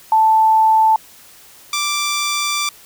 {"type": "tone pair in turn", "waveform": ["sine", "10% pulse"], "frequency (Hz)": [880, 1174.7], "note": ["A5", "D6"], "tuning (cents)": [0, 0], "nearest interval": "perfect fourth", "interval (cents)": 500, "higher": "second", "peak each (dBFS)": -9, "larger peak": "neither", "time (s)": [[0.12, 0.96], [1.73, 2.69]], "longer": "second", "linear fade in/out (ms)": 2, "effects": ["white hiss -44 dBFS RMS until 2.85 s"]}